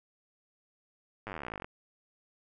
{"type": "slowing click train", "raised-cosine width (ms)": 0.5, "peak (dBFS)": -24, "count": 26, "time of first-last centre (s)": [1.27, 1.645], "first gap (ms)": 9, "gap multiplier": 1.04, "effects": []}